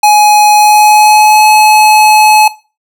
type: tone with pitch glide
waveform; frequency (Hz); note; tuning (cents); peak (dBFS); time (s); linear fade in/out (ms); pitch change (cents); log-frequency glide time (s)
square; 840 to 855.2; G#5 to A5; +19 to -49; -3; 0.03-2.48; 5; +32; 0.55-1.46
effects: noise-tail reverb RT60 0.3 s tail -17 dB re dry